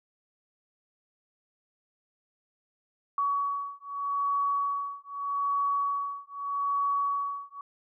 sine beating tone pair, 1128 / 1128.81 Hz, C#6 / C#6, +30 / +31 cents, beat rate 0.81 Hz, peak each -30 dBFS, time 3.18-7.61 s, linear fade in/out 2 ms, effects none

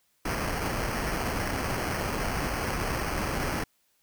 pink noise with sample-and-hold, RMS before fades -30 dBFS, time 0.25-3.64 s, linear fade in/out 5 ms, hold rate 3675 Hz, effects white hiss -70 dBFS RMS until 4.02 s

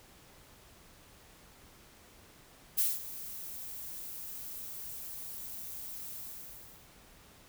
violet noise with ADSR envelope, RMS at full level -27 dBFS, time 2.77-6.89 s, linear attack 19 ms, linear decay 200 ms, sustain -16 dB, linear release 740 ms, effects pink hiss -58 dBFS RMS until 7.48 s

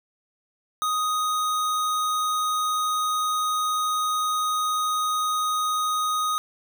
square tone, 1247 Hz, D#6, 3 cents sharp, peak -23 dBFS, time 0.82-6.38 s, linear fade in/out 0 ms, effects none

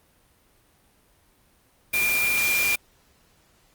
sine tone in noise, 2393 Hz, D7, 32 cents sharp, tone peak -21 dBFS, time 1.93-2.76 s, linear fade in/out 10 ms, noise white, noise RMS -27 dBFS, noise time 1.93-2.76 s, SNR +3 dB, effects pink hiss -61 dBFS RMS until 3.74 s + Opus 32 kbps

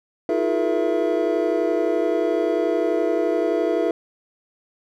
triangle tone cluster, 322.2 / 353.8 / 423.1 / 475.1 / 665 Hz, E4 / F4 / G#4 / A#4 / E5, -39 / +23 / +32 / +33 / +15 cents, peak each -23 dBFS, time 0.29-3.91 s, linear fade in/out 2 ms, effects none

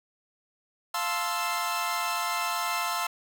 sawtooth chord, F major seventh, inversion none, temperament equal, 698.5 / 880 / 1046.5 / 1318.5 Hz, F5 / A5 / C6 / E6, 0 / 0 / 0 / 0 cents, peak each -31 / -31 / -28 / -28 dBFS, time 0.94-3.07 s, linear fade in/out 5 ms, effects none

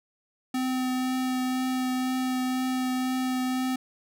square tone with vibrato, 256.3 Hz, C4, 36 cents flat, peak -26 dBFS, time 0.54-3.76 s, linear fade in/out 5 ms, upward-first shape triangle, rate 2 Hz, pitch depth 11 cents each way, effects none

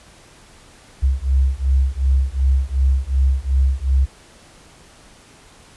sine beating tone pair, 65.41 / 68.11 Hz, C2 / C#2, 0 / -30 cents, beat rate 2.7 Hz, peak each -17 dBFS, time 1.02-4.06 s, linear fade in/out 20 ms, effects pink hiss -47 dBFS RMS until 5.76 s + resampled to 24000 Hz

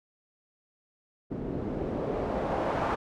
white noise with low-pass filter sweep, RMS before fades -31 dBFS, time 1.3-2.96 s, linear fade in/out 20 ms, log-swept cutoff 280 to 940 Hz, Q 1.4, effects none

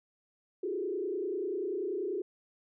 sine tone with frequency modulation, 383.6 Hz, G4, 37 cents flat, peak -31 dBFS, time 0.63-2.22 s, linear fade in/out 5 ms, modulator 30.2 Hz, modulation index 1.5, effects none

